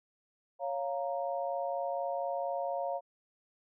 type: chord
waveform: sine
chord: Bb minor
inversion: first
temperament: equal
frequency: 554.4 / 698.5 / 932.3 Hz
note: Db5 / F5 / Bb5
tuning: 0 / 0 / 0 cents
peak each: -35 / -35 / -40 dBFS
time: 0.59-3.01 s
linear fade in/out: 50 ms
effects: none